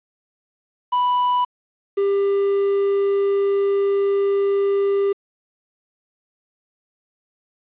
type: tone pair in turn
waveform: triangle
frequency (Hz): 987.8 / 397.9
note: B5 / G4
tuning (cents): 0 / +26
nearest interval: octave + major third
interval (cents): 1574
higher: first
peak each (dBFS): -14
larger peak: neither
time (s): 0.92-1.45 / 1.97-5.13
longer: second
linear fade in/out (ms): 10
effects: resampled to 8000 Hz + 8-bit